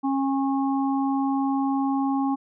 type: harmonic tone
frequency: 272.3 Hz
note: C#4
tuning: 31 cents flat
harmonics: 1 / 3 / 4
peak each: -22 / -28 / -33 dBFS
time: 0.03-2.36 s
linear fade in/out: 20 ms
effects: none